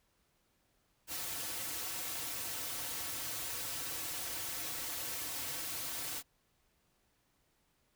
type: noise with comb filter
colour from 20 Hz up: white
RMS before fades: -40 dBFS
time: 1.07-6.23 s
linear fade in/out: 50 ms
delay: 4.9 ms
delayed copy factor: -0.9
effects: pink hiss -75 dBFS RMS until 7.95 s